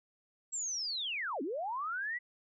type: linear two-way sweep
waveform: sine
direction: down then up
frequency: 7680 to 246.9 to 1998 Hz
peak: -34 dBFS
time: 0.52-2.19 s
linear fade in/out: 20 ms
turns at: 1.42 s
effects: none